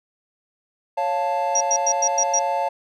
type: chord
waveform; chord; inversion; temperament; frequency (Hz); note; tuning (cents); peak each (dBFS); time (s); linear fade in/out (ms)
triangle; Db augmented; none; equal; 554.4 / 698.5 / 880; Db5 / F5 / A5; 0 / 0 / 0; -24 / -23 / -21; 0.97-2.69; 10
type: tone bursts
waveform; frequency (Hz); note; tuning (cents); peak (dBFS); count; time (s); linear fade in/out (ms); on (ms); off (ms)
sine; 5750; F8; +50; -17; 6; 1.55-2.392; 5; 57; 100
effects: none